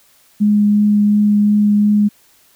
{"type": "tone with vibrato", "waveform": "sine", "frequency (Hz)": 207.7, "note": "G#3", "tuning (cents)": 0, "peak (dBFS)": -9, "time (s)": [0.4, 2.09], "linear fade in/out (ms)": 20, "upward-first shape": "triangle", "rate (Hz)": 2.8, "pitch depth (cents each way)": 10, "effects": ["white hiss -52 dBFS RMS until 2.55 s"]}